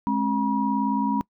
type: tone cluster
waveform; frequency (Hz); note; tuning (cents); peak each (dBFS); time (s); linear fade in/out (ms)
sine; 210.5 / 269.3 / 962; G#3 / C#4 / B5; +24 / -50 / -46; -25; 0.07-1.21; 0
effects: noise-tail reverb RT60 0.1 s tail -24 dB re dry

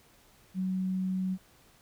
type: tone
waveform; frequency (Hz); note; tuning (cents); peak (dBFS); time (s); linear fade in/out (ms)
sine; 186.9; F#3; +18; -28; 0.54-1.38; 50
effects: pink hiss -61 dBFS RMS until 1.81 s

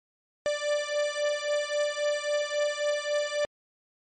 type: beating tone pair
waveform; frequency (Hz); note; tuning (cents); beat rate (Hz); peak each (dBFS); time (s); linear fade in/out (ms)
45% pulse; 587.3 / 591; D5 / D5; 0 / +11; 3.7; -29; 0.46-3.45; 0
effects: MP3 32 kbps

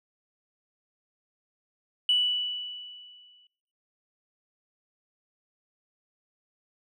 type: tone with exponential decay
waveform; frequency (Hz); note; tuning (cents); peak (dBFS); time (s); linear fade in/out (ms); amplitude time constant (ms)
sine; 2960; F#7; 0; -18; 2.09-3.47; 2; 300
effects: noise-tail reverb RT60 0.9 s tail -26 dB re dry + tanh soft clip ceiling -14 dBFS

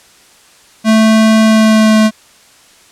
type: tone with pitch glide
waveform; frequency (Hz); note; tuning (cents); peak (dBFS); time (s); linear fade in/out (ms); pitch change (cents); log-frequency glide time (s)
square; 219.9 to 217.1; A3 to A3; -1 to -23; -6; 0.84-2.11; 50; -22; 1.43-1.98
effects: white hiss -44 dBFS RMS until 2.91 s + low-pass 9000 Hz 12 dB/octave

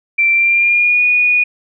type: tone with pitch glide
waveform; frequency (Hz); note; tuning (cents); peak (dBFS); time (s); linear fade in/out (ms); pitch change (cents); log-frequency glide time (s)
sine; 2349 to 2459; D7 to D#7; 0 to -21; -9; 0.18-1.44; 10; +79; 0.32-1.03
effects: none

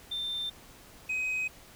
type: tone pair in turn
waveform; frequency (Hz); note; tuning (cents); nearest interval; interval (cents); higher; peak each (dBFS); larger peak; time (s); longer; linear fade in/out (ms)
sine; 3581 / 2523; A7 / D#7; +30 / +23; tritone; 607; first; -30 / -26; second; 0.11-0.5 / 1.09-1.48; neither; 10
effects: tanh soft clip ceiling -28 dBFS + pink hiss -53 dBFS RMS until 1.75 s

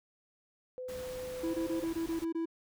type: tone with pitch glide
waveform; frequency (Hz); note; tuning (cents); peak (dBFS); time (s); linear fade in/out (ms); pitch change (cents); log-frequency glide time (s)
sine; 507 to 518; B4 to C5; +45 to -17; -38; 0.78-1.84; 0; +38; 1.42-1.67
type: noise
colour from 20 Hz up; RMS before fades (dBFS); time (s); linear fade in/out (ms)
pink; -48; 0.88-2.25; 10
type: tone bursts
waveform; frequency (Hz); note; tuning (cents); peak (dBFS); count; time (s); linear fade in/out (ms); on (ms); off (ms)
triangle; 329.6; E4; 0; -29; 8; 1.43-2.457; 10; 110; 21
effects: none

